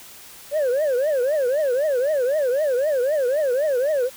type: tone with vibrato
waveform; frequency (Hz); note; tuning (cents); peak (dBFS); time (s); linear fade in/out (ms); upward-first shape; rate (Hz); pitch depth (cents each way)
sine; 551; C#5; -11; -15; 0.51-4.1; 50; triangle; 3.9; 260
effects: tanh soft clip ceiling -17 dBFS + white hiss -43 dBFS RMS until 4.16 s